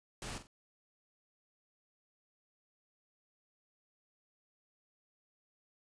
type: noise with echo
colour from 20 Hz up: pink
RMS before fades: -43 dBFS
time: 0.22-0.38 s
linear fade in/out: 0 ms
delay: 45 ms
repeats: 2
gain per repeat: -10 dB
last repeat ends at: 0.47 s
effects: resampled to 22050 Hz